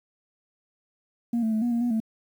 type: tone with pitch steps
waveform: sine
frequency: 235.3 / 221.8 / 217.8 / 240.4 / 234.4 / 241.9 / 221.9 Hz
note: A#3 / A3 / A3 / B3 / A#3 / B3 / A3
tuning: +16 / +14 / -17 / -46 / +10 / -36 / +15 cents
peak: -20 dBFS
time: 1.33-2.002 s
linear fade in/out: 5 ms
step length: 96 ms
effects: tanh soft clip ceiling -20 dBFS + 9-bit